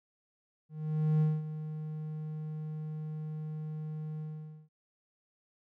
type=tone with ADSR envelope; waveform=triangle; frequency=154.6 Hz; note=D#3; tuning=11 cents flat; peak=-21 dBFS; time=0.69-4.69 s; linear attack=520 ms; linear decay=210 ms; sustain=-13 dB; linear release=490 ms; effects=none